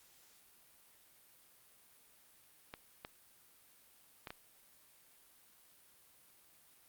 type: clicks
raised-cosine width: 0.3 ms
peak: -28 dBFS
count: 4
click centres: 2.739 / 3.049 / 4.272 / 4.305 s
effects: white hiss -65 dBFS RMS until 6.88 s + Opus 48 kbps